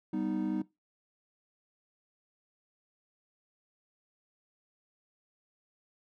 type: chord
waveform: triangle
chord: G augmented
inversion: none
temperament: equal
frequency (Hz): 196 / 246.9 / 311.1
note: G3 / B3 / D#4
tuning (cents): 0 / 0 / 0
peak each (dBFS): -33 / -34 / -31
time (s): 0.13-0.62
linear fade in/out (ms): 5
effects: noise-tail reverb RT60 0.2 s tail -19 dB re dry